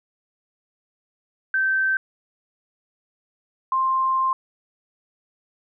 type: tone pair in turn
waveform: sine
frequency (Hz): 1551 / 1052.2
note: G6 / C6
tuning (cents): -19 / +9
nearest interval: perfect fifth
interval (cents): 672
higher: first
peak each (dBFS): -18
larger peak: neither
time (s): 1.54-1.97 / 3.72-4.33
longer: second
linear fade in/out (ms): 2
effects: none

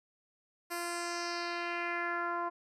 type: tone with low-pass filter sweep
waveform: 10% pulse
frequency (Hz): 345.4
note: F4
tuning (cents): -19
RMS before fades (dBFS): -36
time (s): 0.7-2.5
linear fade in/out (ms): 20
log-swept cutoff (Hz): 12000 to 1000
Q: 2.4
effects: none

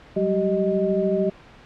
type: tone cluster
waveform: sine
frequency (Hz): 185.3 / 198.6 / 385.6 / 621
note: F#3 / G3 / G4 / D#5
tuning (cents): +3 / +23 / -28 / -3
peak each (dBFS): -26 / -27 / -22 / -24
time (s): 0.16-1.3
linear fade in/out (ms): 10
effects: pink hiss -47 dBFS RMS until 1.65 s + low-pass 3000 Hz 12 dB/octave

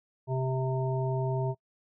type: harmonic tone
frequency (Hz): 130.81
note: C3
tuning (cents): 0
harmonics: 1 / 3 / 5 / 7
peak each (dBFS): -28 / -34 / -36 / -38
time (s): 0.27-1.55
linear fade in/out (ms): 50
effects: noise-tail reverb RT60 0.1 s tail -24 dB re dry

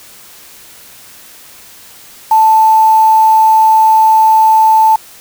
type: tone with quantisation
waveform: sine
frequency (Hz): 880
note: A5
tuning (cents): 0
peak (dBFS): -4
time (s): 2.31-4.96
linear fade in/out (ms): 5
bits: 4
effects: white hiss -37 dBFS RMS until 5.2 s

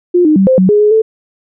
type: tone with pitch steps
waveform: sine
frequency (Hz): 354.5 / 306.9 / 193.1 / 520 / 186.6 / 416.2 / 420.3 / 440.7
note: F4 / D#4 / G3 / C5 / F#3 / G#4 / G#4 / A4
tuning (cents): +26 / -24 / -26 / -11 / +15 / +4 / +21 / +3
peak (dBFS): -5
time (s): 0.14-1.02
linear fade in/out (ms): 10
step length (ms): 110
effects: none

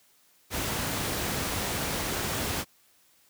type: noise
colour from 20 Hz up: pink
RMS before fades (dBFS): -30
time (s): 0.5-2.65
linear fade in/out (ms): 50
effects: white hiss -63 dBFS RMS until 3.29 s + high-pass 60 Hz 12 dB/octave

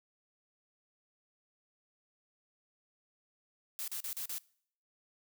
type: noise bursts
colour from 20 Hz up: blue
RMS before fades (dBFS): -39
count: 5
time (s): 3.79-4.382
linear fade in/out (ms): 0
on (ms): 88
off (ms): 38
effects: noise-tail reverb RT60 0.6 s tail -23 dB re dry

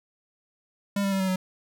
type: tone with pitch steps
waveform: square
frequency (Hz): 200.6 / 196.81 / 193.1 / 189.45 / 185.87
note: G3 / G3 / G3 / F#3 / F#3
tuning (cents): +40 / +7 / -26 / +41 / +8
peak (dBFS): -24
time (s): 0.96-1.36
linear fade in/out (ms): 5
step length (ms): 80
effects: none

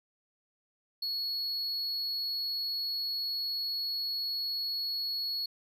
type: tone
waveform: triangle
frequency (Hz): 4359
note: C#8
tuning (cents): -30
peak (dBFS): -30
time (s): 1.02-5.46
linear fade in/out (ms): 5
effects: none

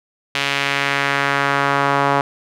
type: tone with band-pass filter sweep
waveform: sawtooth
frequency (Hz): 140.2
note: C#3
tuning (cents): +20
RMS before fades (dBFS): -18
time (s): 0.35-2.21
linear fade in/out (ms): 2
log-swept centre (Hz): 2800 to 980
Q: 1.5
effects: none

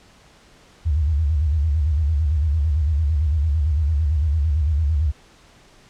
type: tone with vibrato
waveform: sine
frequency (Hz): 75.7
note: D#2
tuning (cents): -47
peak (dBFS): -16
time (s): 0.85-5.12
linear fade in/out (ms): 20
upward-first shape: square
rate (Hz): 8.9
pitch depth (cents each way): 120
effects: pink hiss -51 dBFS RMS until 5.89 s + low-pass 7000 Hz 12 dB/octave

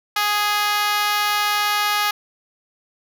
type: tone with high-pass filter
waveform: 5% pulse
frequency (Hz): 415.3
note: G#4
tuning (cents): 0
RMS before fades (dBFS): -20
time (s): 0.16-2.11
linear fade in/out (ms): 5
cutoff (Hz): 990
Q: 3.2
effects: none

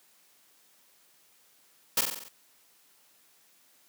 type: noise with echo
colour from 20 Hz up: white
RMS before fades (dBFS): -24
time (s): 1.97-2.01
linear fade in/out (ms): 5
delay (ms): 46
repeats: 6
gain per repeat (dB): -4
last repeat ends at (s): 2.286
effects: white hiss -63 dBFS RMS until 3.88 s + high-pass 150 Hz 12 dB/octave

